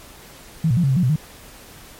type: tone with pitch steps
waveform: sine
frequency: 161.3 / 118.9 / 174.5 / 137 / 131.8 / 180.2 / 125.8 / 154.3 Hz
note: E3 / A#2 / F3 / C#3 / C3 / F#3 / B2 / D#3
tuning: -37 / +35 / -1 / -20 / +13 / -45 / +32 / -14 cents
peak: -14 dBFS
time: 0.64-1.16 s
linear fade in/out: 5 ms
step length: 65 ms
effects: pink hiss -43 dBFS RMS until 1.99 s + MP3 64 kbps